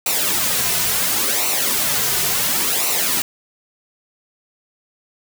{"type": "noise with flanger", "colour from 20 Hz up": "white", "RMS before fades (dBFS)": -19, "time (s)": [0.06, 3.22], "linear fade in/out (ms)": 2, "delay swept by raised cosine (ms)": [0.59, 3.69], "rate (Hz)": 0.71, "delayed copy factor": -0.65, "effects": []}